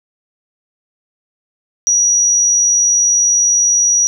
sine tone, 5800 Hz, F#8, 35 cents flat, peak -9 dBFS, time 1.87-4.07 s, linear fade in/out 0 ms, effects none

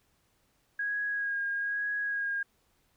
sine tone with vibrato, 1642 Hz, G#6, 20 cents flat, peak -29 dBFS, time 0.79-2.43 s, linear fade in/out 5 ms, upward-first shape sine, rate 1.1 Hz, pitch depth 22 cents each way, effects pink hiss -71 dBFS RMS until 2.96 s

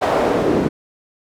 pink noise with band-pass filter sweep, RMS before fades -17 dBFS, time 0.01-0.69 s, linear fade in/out 20 ms, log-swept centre 720 to 290 Hz, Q 1.9, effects none

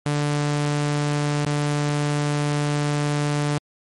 sawtooth tone with dropouts, 146.7 Hz, D3, 2 cents flat, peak -16 dBFS, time 0.06-3.58 s, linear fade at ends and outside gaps 0 ms, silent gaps 1.451-1.463 s, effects MP3 48 kbps

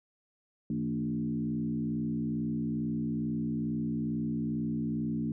sine tone with frequency modulation, 224 Hz, A3, 31 cents sharp, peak -29 dBFS, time 0.7-5.32 s, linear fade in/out 2 ms, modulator 62.3 Hz, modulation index 1.2, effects none

